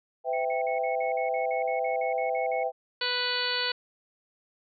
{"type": "chord", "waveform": "sine", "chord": "E minor", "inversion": "second", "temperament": "equal with one note detuned", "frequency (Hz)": [506.9, 659.3, 784], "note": ["B4", "E5", "G5"], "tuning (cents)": [45, 0, 0], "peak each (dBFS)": -30, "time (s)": [0.24, 2.72], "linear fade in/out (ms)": 50}
{"type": "tone bursts", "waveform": "sine", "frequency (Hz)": 2196, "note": "C#7", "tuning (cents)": -17, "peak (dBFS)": -35, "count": 14, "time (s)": [0.33, 2.634], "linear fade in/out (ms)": 5, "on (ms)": 120, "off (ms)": 48}
{"type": "harmonic tone", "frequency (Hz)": 493.9, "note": "B4", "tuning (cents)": 0, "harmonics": [1, 2, 3, 4, 5, 6, 7, 8, 9], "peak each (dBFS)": [-36, -37, -33, -37, -37, -34, -38, -35, -32], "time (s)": [3.01, 3.72], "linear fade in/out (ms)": 5}
{"effects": []}